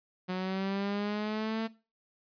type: linear sweep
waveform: sawtooth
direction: up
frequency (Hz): 182.3 to 225.6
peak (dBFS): -27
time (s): 0.28-1.68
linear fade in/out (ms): 20
effects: noise-tail reverb RT60 0.3 s tail -18 dB re dry + resampled to 11025 Hz